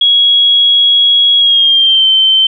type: tone with pitch glide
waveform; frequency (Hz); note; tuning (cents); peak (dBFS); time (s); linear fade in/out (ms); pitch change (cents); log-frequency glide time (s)
sine; 3322 to 3100; G#7 to G7; 0 to -20; -5; 0.01-2.47; 5; -120; 1.37-2.07
effects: none